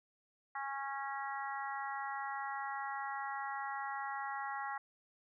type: harmonic tone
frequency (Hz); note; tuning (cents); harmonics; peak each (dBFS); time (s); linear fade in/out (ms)
275; C#4; -14; 3 / 4 / 5 / 6 / 7; -41 / -44 / -46 / -49 / -46; 0.55-4.78; 5
effects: none